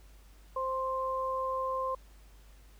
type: tone pair together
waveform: sine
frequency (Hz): 523.3 / 1049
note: C5 / C6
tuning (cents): 0 / +4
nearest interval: octave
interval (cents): 1204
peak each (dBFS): -34 / -32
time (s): 0.56-1.95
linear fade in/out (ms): 5
effects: added 50 Hz sine -53 dBFS peak until 2.79 s + pink hiss -63 dBFS RMS until 2.79 s